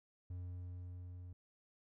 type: tone with level ramp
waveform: triangle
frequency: 89.5 Hz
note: F2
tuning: 43 cents sharp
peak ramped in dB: -40 to -46 dBFS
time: 0.3-1.33 s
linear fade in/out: 5 ms
effects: none